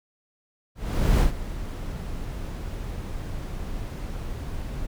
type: noise with ADSR envelope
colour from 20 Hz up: brown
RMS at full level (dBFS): -17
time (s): 0.75-4.87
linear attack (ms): 450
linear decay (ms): 120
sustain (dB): -15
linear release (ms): 16
effects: none